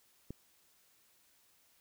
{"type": "click", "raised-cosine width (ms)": 3, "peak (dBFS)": -29, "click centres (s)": 0.306, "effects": ["white hiss -69 dBFS RMS until 1.8 s"]}